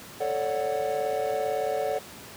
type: chord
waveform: triangle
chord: D major seventh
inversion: second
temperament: equal with one note detuned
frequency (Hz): 440 / 549.3 / 587.3 / 740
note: A4 / C#5 / D5 / F#5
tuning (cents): 0 / -16 / 0 / 0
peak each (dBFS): -29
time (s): 0.2-1.99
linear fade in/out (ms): 10
effects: pink hiss -44 dBFS RMS until 2.36 s + high-pass 100 Hz 12 dB/octave